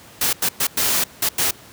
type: noise bursts at uneven times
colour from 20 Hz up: white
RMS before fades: -19 dBFS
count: 6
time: 0.21-0.33 / 0.42-0.49 / 0.6-0.67 / 0.77-1.04 / 1.22-1.29 / 1.38-1.51 s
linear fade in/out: 5 ms
effects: pink hiss -44 dBFS RMS until 1.72 s + high-pass 80 Hz 12 dB/octave